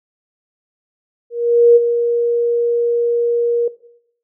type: tone with ADSR envelope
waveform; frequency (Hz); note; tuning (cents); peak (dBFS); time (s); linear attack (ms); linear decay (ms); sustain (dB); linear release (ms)
sine; 472.9; A#4; +25; -4; 1.3-3.68; 460; 26; -9; 5
effects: noise-tail reverb RT60 0.7 s tail -18 dB re dry